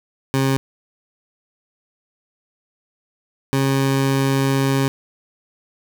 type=tone pair in turn; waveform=20% pulse; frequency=134.7 / 135.87 Hz; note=C#3 / C#3; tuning=-49 / -34 cents; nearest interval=unison; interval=15 cents; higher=second; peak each=-11 dBFS; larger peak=neither; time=0.34-0.57 / 3.53-4.88 s; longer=second; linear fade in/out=0 ms; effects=none